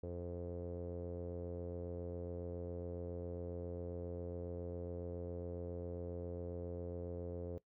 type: tone with low-pass filter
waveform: sawtooth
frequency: 87.31 Hz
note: F2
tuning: in tune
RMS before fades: -44 dBFS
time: 0.03-7.58 s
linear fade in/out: 0 ms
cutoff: 480 Hz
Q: 7.1
effects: noise-tail reverb RT60 0.1 s tail -18 dB re dry